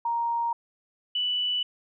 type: tone pair in turn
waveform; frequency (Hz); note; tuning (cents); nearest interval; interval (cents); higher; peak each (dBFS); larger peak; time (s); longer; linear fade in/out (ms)
sine; 935 / 2968; A#5 / F#7; +5 / +5; octave + minor sixth; 2000; second; -24; neither; 0.05-0.53 / 1.15-1.63; neither; 5
effects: none